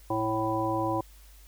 harmonic tone with a mistuned harmonic, 110 Hz, A2, in tune, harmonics 1 / 3 / 5 / 7 / 9, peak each -35 / -30 / -33 / -33 / -31 dBFS, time 0.1-1.01 s, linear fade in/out 5 ms, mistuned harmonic 1, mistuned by +39 cents, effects added 50 Hz sine -50 dBFS peak until 1.47 s + white hiss -58 dBFS RMS until 1.47 s

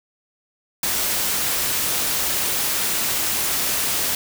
white noise, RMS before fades -22 dBFS, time 0.83-4.15 s, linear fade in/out 2 ms, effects none

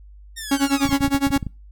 10% pulse linear sweep, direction down, 1857 to 980 Hz, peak -21 dBFS, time 0.36-0.98 s, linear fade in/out 20 ms
45% pulse tone with tremolo, 277.4 Hz, C#4, 1 cent sharp, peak -14 dBFS, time 0.51-1.38 s, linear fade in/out 5 ms, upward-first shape sine, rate 9.8 Hz, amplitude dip 95%
clicks, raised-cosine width 5 ms, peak -15 dBFS, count 12, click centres 0.855 / 0.892 / 0.928 / 1.008 / 1.046 / 1.079 / 1.147 / 1.269 / 1.306 / 1.364 / 1.428 / 1.467 s
effects noise-tail reverb RT60 0.3 s tail -25 dB re dry + added 50 Hz sine -41 dBFS peak until 1.71 s

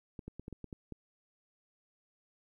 clicks, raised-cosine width 3 ms, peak -30 dBFS, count 8, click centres 0.192 / 0.28 / 0.396 / 0.481 / 0.527 / 0.643 / 0.728 / 0.923 s, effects 12-bit

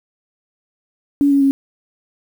sine tone with pitch steps, 284.1 / 279.1 / 274.1 Hz, C#4 / C#4 / C#4, +43 / +12 / -19 cents, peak -10 dBFS, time 1.21-1.51 s, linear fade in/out 0 ms, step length 100 ms, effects 7-bit

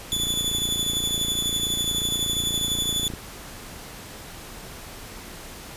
sawtooth tone with tremolo, 3466 Hz, A7, 27 cents flat, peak -18 dBFS, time 0.12-3.08 s, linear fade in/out 0 ms, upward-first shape triangle, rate 12 Hz, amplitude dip 50%
click train, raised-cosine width 3 ms, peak -20 dBFS, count 87, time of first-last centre 0.13-3.137 s, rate 28.6 Hz
effects pink hiss -40 dBFS RMS until 5.76 s + resampled to 32000 Hz

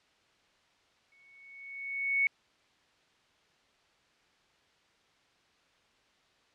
sine tone with exponential growth, 2217 Hz, C#7, in tune, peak -22 dBFS, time 1.12-2.27 s, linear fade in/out 1 ms, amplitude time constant 250 ms, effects white hiss -67 dBFS RMS until 6.54 s + low-pass 4000 Hz 12 dB/octave

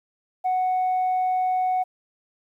sine tone, 740 Hz, F#5, in tune, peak -18 dBFS, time 0.44-1.84 s, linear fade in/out 20 ms, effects tanh soft clip ceiling -18 dBFS + 10-bit

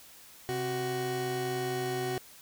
30% pulse tone pair together, 130.81 / 372.7 Hz, C3 / F#4, 0 / +13 cents, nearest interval octave + tritone, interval 1813 cents, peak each -34 / -29 dBFS, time 0.49-2.18 s, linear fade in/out 0 ms, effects white hiss -53 dBFS RMS until 2.41 s

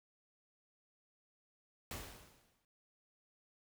pink noise with exponential decay, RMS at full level -43 dBFS, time 1.91-2.65 s, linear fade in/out 1 ms, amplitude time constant 160 ms, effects none

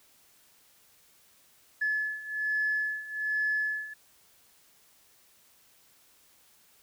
sine beating tone pair, 1717 / 1718.2 Hz, A6 / A6, -43 / -42 cents, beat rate 1.2 Hz, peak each -32 / -29 dBFS, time 1.81-3.94 s, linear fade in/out 10 ms, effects tanh soft clip ceiling -20 dBFS + white hiss -62 dBFS RMS until 6.82 s

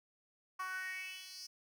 10% pulse tone with high-pass filter sweep, 373.2 Hz, F#4, 15 cents sharp, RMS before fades -44 dBFS, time 0.59-1.47 s, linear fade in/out 10 ms, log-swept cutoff 1100 to 5300 Hz, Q 5.3, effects none

